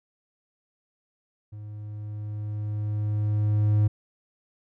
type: tone with level ramp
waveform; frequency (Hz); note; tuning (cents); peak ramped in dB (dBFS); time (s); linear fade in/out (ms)
triangle; 105.3; G#2; +24; -35 to -15; 1.52-3.88; 10
effects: none